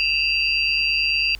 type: tone cluster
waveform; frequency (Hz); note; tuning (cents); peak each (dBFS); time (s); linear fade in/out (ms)
sine; 2616 / 2765 / 4726; E7 / F7 / D8; -14 / -18 / +10; -22 / -22 / -23; 0-1.35; 0
effects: added 50 Hz sine -38 dBFS peak until 1.39 s + pink hiss -49 dBFS RMS until 1.39 s